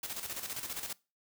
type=noise with tremolo; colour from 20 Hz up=white; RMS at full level=-38 dBFS; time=0.03-0.93 s; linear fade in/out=5 ms; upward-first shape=square; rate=15 Hz; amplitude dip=60%; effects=noise-tail reverb RT60 0.3 s tail -23 dB re dry